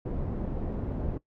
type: low-pass noise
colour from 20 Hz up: pink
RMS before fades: -32 dBFS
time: 0.05-1.18 s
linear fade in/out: 10 ms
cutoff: 440 Hz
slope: 12 dB/octave
effects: noise-tail reverb RT60 0.1 s tail -18 dB re dry